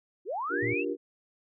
sine linear sweep, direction up, 311.1 to 2794 Hz, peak -30 dBFS, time 0.25-0.85 s, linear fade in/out 50 ms
sine chord, G minor seventh, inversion second, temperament just, 294 / 352.8 / 392 / 470.4 Hz, D4 / F4 / G4 / Bb4, +2 / +18 / 0 / +16 cents, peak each -34 dBFS, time 0.49-0.97 s, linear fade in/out 50 ms
triangle tone, 115.9 Hz, A#2, 10 cents flat, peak -31 dBFS, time 0.62-0.74 s, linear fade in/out 10 ms
effects none

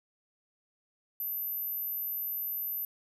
sine tone, 12130 Hz, F#9, 42 cents sharp, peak -32 dBFS, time 1.2-2.85 s, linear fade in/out 2 ms, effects none

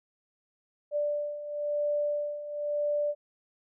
sine beating tone pair, 587.3 / 588.28 Hz, D5 / D5, 0 / +3 cents, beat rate 0.98 Hz, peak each -34 / -29 dBFS, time 0.91-3.15 s, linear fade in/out 50 ms, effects none

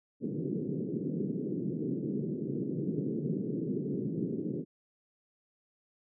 pink band-pass noise, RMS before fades -34 dBFS, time 0.2-4.65 s, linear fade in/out 50 ms, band 140 to 420 Hz, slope 48 dB/octave, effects none

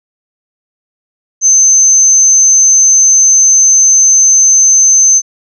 sine tone, 6210 Hz, G8, 17 cents flat, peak -3 dBFS, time 1.41-5.22 s, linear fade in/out 50 ms, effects none

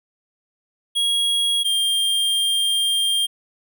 square tone pair in turn, 3300 / 3199 Hz, G#7 / G7, -12 / +34 cents, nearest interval minor second, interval 54 cents, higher first, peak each -18 / -18 dBFS, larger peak neither, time 0.95-1.64 / 1.64-3.27 s, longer second, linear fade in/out 20 ms, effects none

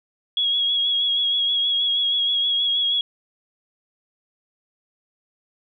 sine tone with vibrato, 3322 Hz, G#7, in tune, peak -18 dBFS, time 0.37-3.01 s, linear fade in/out 2 ms, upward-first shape sine, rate 6.3 Hz, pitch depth 28 cents each way, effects none

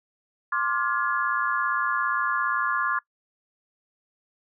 sine chord, D half-diminished seventh, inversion third, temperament just, 1057.2 / 1174.7 / 1409.6 / 1691.5 Hz, C6 / D6 / F6 / Ab6, +18 / 0 / +16 / +31 cents, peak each -28 dBFS, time 0.52-2.99 s, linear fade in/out 5 ms, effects noise-tail reverb RT60 0.1 s tail -23 dB re dry

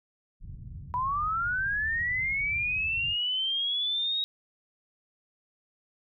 white low-pass noise, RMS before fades -42 dBFS, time 0.4-3.17 s, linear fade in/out 50 ms, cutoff 130 Hz, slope 24 dB/octave
sine linear sweep, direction up, 972 to 3800 Hz, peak -26 dBFS, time 0.94-4.24 s, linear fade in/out 0 ms
effects none

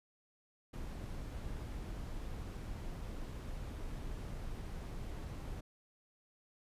brown noise, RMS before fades -43 dBFS, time 0.73-5.61 s, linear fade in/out 10 ms, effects resampled to 32000 Hz

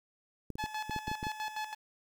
clicks, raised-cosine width 3 ms, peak -26 dBFS, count 9, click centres 0.503 / 0.555 / 0.64 / 0.896 / 0.963 / 1.08 / 1.115 / 1.229 / 1.268 s
sawtooth tone with tremolo, 859 Hz, A5, 42 cents flat, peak -30 dBFS, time 0.58-1.75 s, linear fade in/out 20 ms, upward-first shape square, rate 6.1 Hz, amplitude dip 65%
effects low-pass 6000 Hz 12 dB/octave + 9-bit

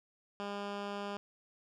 10% pulse tone with low-pass filter, 202.3 Hz, G#3, 45 cents flat, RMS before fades -40 dBFS, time 0.4-1.17 s, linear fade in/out 0 ms, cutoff 4200 Hz, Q 0.72, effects none

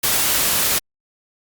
white noise, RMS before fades -18 dBFS, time 0.03-0.79 s, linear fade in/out 10 ms, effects Opus 48 kbps

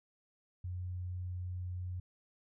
sine tone, 90.3 Hz, F#2, 42 cents flat, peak -37 dBFS, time 0.64-2 s, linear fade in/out 5 ms, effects none

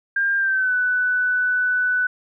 sine tone with pitch glide, 1600 to 1492.9 Hz, G6 to F#6, +35 to +15 cents, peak -17 dBFS, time 0.16-2.07 s, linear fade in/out 5 ms, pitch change -120 cents, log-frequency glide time 0.37-0.74 s, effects none

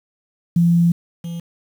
sine / triangle tone pair in turn, 170.7 / 169.33 Hz, F3 / E3, -39 / +47 cents, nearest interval unison, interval 14 cents, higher first, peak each -11 / -23 dBFS, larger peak first, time 0.56-0.92 / 1.24-1.4 s, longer first, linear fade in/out 5 ms, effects 7-bit

